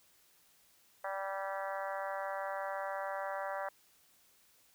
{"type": "harmonic tone with a mistuned harmonic", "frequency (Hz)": 194.7, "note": "G3", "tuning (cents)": -12, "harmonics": [3, 4, 5, 6, 7, 8, 9, 10], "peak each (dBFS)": [-40, -42, -44, -46, -47, -48, -49, -50], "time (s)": [1.04, 3.69], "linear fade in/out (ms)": 5, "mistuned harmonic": 9, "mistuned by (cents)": -35, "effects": ["white hiss -67 dBFS RMS until 4.74 s"]}